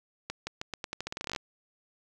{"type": "accelerating click train", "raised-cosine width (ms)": 0.2, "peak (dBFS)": -17, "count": 18, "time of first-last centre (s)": [0.3, 1.362], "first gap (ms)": 170, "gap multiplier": 0.85, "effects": []}